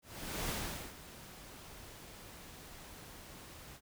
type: noise with ADSR envelope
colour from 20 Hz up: pink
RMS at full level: -37 dBFS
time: 0.02-3.81 s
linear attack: 470 ms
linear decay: 440 ms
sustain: -15 dB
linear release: 63 ms
effects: none